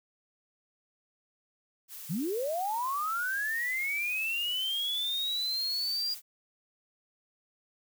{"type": "noise", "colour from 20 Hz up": "blue", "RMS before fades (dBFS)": -44, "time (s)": [1.88, 6.22], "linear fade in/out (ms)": 50}
{"type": "linear sweep", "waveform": "sine", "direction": "up", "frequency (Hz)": [136.7, 4836], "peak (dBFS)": -29, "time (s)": [2.09, 6.15], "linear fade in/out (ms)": 20}
{"effects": []}